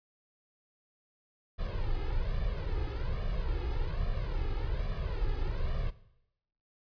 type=noise with flanger; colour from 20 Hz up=brown; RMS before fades=-32 dBFS; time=1.58-5.91 s; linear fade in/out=20 ms; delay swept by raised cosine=1.7 to 2.39 ms; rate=1.2 Hz; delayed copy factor=+0.9; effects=noise-tail reverb RT60 0.8 s tail -17 dB re dry + resampled to 11025 Hz